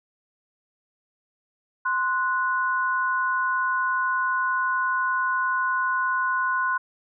sine tone pair together, 1042 / 1473.6 Hz, C6 / F#6, -7 / -7 cents, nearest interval tritone, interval 600 cents, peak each -24 dBFS, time 1.85-6.78 s, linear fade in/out 10 ms, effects none

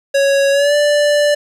square tone with pitch glide, 554.4 to 587 Hz, C#5 to D5, 0 to -1 cents, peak -11 dBFS, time 0.14-1.35 s, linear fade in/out 10 ms, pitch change +99 cents, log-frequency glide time 0.51-0.75 s, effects low-pass 9000 Hz 12 dB/octave + 8-bit

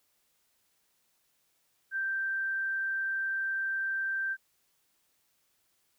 sine tone, 1568 Hz, G6, in tune, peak -29 dBFS, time 1.91-4.37 s, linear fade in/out 50 ms, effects white hiss -73 dBFS RMS until 5.98 s

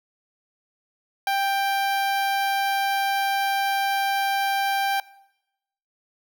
sawtooth tone with notch filter, 788 Hz, G5, 9 cents sharp, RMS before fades -23 dBFS, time 1.27-5 s, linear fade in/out 2 ms, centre 7800 Hz, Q 0.97, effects noise-tail reverb RT60 0.9 s tail -22 dB re dry

